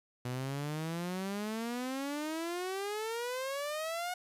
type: exponential sweep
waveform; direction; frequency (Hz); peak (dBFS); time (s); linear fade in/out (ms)
sawtooth; up; 122 to 730; -31; 0.25-4.14; 5
effects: resampled to 32000 Hz + 10-bit